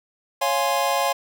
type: chord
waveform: square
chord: Db major seventh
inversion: none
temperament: equal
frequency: 554.4 / 698.5 / 830.6 / 1046.5 Hz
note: Db5 / F5 / Ab5 / C6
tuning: 0 / 0 / 0 / 0 cents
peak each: -26 dBFS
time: 0.41-1.13 s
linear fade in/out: 10 ms
effects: none